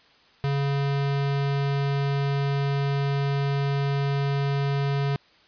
square tone, 140 Hz, C#3, 18 cents sharp, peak -23 dBFS, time 0.44-5.16 s, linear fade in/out 0 ms, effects white hiss -57 dBFS RMS until 5.47 s + resampled to 11025 Hz

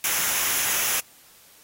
white noise with comb filter, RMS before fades -24 dBFS, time 0.04-1 s, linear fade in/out 2 ms, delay 0.23 ms, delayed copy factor -0.55, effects white hiss -53 dBFS RMS until 1.63 s + AAC 48 kbps

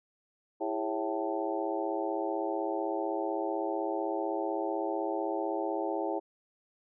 harmonic tone with a mistuned harmonic, 110 Hz, A2, in tune, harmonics 3 / 4 / 5 / 6 / 7 / 8, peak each -35 / -36 / -37 / -38 / -38 / -39 dBFS, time 0.6-6.2 s, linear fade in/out 20 ms, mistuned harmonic 4, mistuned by -140 cents, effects none

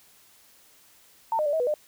sine tone with pitch steps, 900 / 610 / 581 / 639 / 491.8 / 603 Hz, A5 / D#5 / D5 / D#5 / B4 / D5, +39 / -34 / -19 / +46 / -7 / +46 cents, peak -22 dBFS, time 1.32-1.74 s, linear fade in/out 2 ms, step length 70 ms, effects white hiss -57 dBFS RMS until 1.87 s

